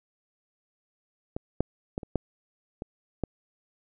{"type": "clicks", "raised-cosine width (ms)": 2, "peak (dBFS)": [-18, -10, -16, -25, -11, -21, -14], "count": 7, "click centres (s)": [1.365, 1.606, 1.979, 2.032, 2.157, 2.821, 3.237], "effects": []}